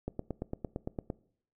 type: click train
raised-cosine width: 2 ms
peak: -21 dBFS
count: 10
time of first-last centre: 0.08-1.102 s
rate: 8.81 Hz
effects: noise-tail reverb RT60 0.6 s tail -21 dB re dry